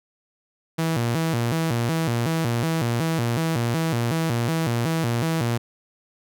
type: tone with vibrato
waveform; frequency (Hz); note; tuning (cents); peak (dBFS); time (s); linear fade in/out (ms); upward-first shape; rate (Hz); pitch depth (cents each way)
sawtooth; 138.59; C#3; 0; -17; 0.78-5.58; 10; square; 2.7; 280
effects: none